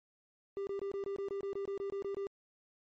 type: tone bursts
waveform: triangle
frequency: 396.2 Hz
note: G4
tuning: 18 cents sharp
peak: -33 dBFS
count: 14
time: 0.57-2.269 s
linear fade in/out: 0 ms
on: 100 ms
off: 23 ms
effects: MP3 32 kbps